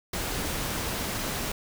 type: noise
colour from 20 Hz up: pink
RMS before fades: -31 dBFS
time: 0.13-1.52 s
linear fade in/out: 5 ms
effects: none